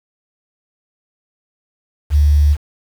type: tone with quantisation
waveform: sine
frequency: 73.42 Hz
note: D2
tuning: in tune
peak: -8 dBFS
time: 2.1-2.57 s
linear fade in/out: 50 ms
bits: 6
effects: none